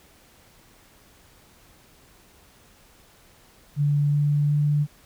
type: tone with pitch steps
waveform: sine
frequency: 145.2 / 146.21 / 147.23 Hz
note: D3 / D3 / D3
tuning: -19 / -7 / +5 cents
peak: -18 dBFS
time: 3.76-4.87 s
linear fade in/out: 50 ms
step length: 370 ms
effects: pink hiss -55 dBFS RMS until 5.05 s